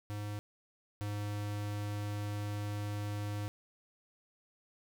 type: tone pair in turn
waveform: square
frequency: 103.83 / 103.47 Hz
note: G#2 / G#2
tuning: 0 / -6 cents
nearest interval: unison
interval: 6 cents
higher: first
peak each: -38 / -36 dBFS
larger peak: second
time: 0.1-0.39 / 1.01-3.48 s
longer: second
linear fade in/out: 0 ms
effects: none